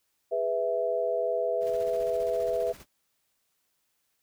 sine chord, E major, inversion first, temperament just, 412 / 494.4 / 659.3 Hz, G#4 / B4 / E5, -14 / +2 / 0 cents, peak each -33 / -29 / -28 dBFS, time 0.31-2.73 s, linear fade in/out 20 ms
pink noise with tremolo, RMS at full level -48 dBFS, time 1.6-2.86 s, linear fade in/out 50 ms, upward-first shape square, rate 15 Hz, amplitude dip 45%
effects white hiss -75 dBFS RMS until 4.22 s

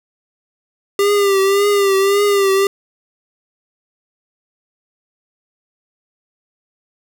square tone with vibrato, 398.2 Hz, G4, 27 cents sharp, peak -12 dBFS, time 0.99-2.67 s, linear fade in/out 2 ms, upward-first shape triangle, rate 1.8 Hz, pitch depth 61 cents each way, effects none

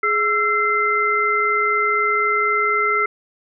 sine tone cluster, 419.4 / 1338 / 2073 Hz, G#4 / E6 / C7, +17 / +25 / -17 cents, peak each -24 / -18 / -20 dBFS, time 0.03-3.06 s, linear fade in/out 5 ms, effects none

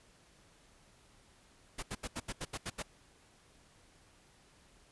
pink noise bursts, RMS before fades -39 dBFS, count 9, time 1.78-2.827 s, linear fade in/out 10 ms, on 47 ms, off 78 ms, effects pink hiss -64 dBFS RMS until 4.91 s + resampled to 24000 Hz

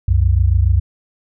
sine tone pair together, 65.41 / 92.5 Hz, C2 / F#2, 0 / 0 cents, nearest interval tritone, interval 600 cents, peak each -13 dBFS, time 0.08-0.8 s, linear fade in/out 5 ms, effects none

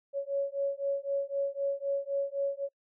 sine beating tone pair, 555 / 558.9 Hz, C#5 / C#5, +2 / +14 cents, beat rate 3.9 Hz, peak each -32 / -32 dBFS, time 0.13-2.69 s, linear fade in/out 50 ms, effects noise-tail reverb RT60 0.1 s tail -26 dB re dry

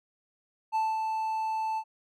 triangle tone with ADSR envelope, 880 Hz, A5, in tune, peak -22 dBFS, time 0.72-1.84 s, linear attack 34 ms, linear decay 210 ms, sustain -4 dB, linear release 64 ms, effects none

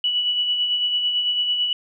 sine tone with tremolo, 2949 Hz, F#7, 6 cents flat, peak -17 dBFS, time 0.04-1.73 s, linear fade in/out 2 ms, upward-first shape sine, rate 9 Hz, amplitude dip 40%, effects none

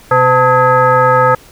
sine tone with frequency modulation, 891 Hz, A5, 22 cents sharp, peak -6 dBFS, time 0.11-1.35 s, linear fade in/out 5 ms, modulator 381 Hz, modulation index 1.6, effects pink hiss -41 dBFS RMS until 1.51 s

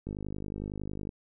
click train, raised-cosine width 3 ms, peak -24 dBFS, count 53, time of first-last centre 0.07-1.092 s, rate 50.9 Hz, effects none

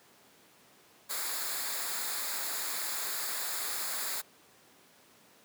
white noise with comb filter, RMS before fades -35 dBFS, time 1.09-4.22 s, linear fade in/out 20 ms, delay 0.34 ms, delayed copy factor -0.65, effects pink hiss -60 dBFS RMS until 5.44 s + high-pass 200 Hz 12 dB/octave

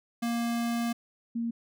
square / sine tone pair in turn, 234.5 / 232.3 Hz, A#3 / A#3, +11 / -6 cents, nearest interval unison, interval 17 cents, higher first, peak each -28 dBFS, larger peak neither, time 0.22-0.93 / 1.35-1.51 s, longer first, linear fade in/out 10 ms, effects none

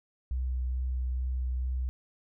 sine tone with vibrato, 63.2 Hz, B1, 41 cents sharp, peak -28 dBFS, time 0.31-1.89 s, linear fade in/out 0 ms, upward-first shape sine, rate 2.3 Hz, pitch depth 13 cents each way, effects none

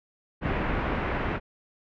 pink low-pass noise, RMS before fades -28 dBFS, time 0.41-1.4 s, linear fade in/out 50 ms, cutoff 2300 Hz, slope 24 dB/octave, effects none

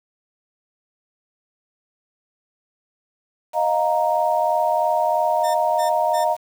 sine chord, Eb suspended second, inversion none, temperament equal with one note detuned, 622.3 / 705.3 / 932.3 Hz, Eb5 / F5 / Bb5, 0 / +17 / 0 cents, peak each -21 dBFS, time 3.53-6.37 s, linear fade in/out 50 ms
10% pulse tone bursts, 1800 Hz, A6, 39 cents sharp, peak -22 dBFS, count 3, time 5.43-6.25 s, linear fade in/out 20 ms, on 120 ms, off 230 ms
effects 7-bit

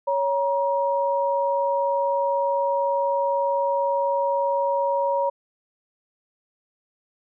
sine tone pair together, 557.1 / 949 Hz, C#5 / A#5, +9 / +31 cents, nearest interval major sixth, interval 922 cents, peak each -22 / -23 dBFS, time 0.07-5.3 s, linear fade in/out 10 ms, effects none

